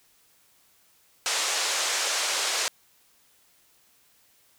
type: band-pass noise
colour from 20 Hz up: white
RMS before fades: -27 dBFS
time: 1.26-2.68 s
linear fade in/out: 0 ms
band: 450 to 7700 Hz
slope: 24 dB/octave
effects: white hiss -62 dBFS RMS until 4.58 s